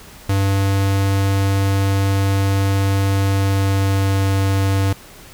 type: tone with pitch glide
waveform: square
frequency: 98 to 97.38 Hz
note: G2 to G2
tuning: 0 to -11 cents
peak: -15 dBFS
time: 0.29-4.93 s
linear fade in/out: 5 ms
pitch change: -11 cents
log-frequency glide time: 3.25-4.21 s
effects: pink hiss -41 dBFS RMS until 5.33 s